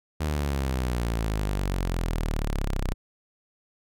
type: exponential sweep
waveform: sawtooth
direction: down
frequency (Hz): 77.8 to 30.87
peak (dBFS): -21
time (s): 0.2-2.94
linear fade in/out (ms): 10
effects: none